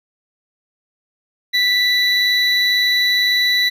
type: tone pair together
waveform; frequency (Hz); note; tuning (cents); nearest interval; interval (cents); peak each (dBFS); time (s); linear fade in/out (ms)
triangle; 1975.5 / 3951; B6 / B7; 0 / 0; octave; 1200; -15 / -14; 1.53-3.7; 20
effects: none